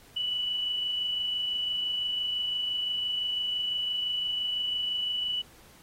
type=tone with amplitude modulation; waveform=sine; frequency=2960 Hz; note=F#7; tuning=in tune; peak=-26 dBFS; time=0.16-5.42 s; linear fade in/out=10 ms; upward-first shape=sine; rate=25.9 Hz; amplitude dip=30%; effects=pink hiss -56 dBFS RMS until 5.82 s + AAC 48 kbps